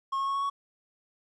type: tone with pitch steps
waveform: triangle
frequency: 1084 / 1092.2 / 1100.4 / 1108.7 / 1117.1 Hz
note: C#6 / C#6 / C#6 / C#6 / C#6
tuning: -39 / -26 / -13 / 0 / +13 cents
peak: -25 dBFS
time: 0.12-0.5 s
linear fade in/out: 10 ms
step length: 76 ms
effects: resampled to 24000 Hz + 11-bit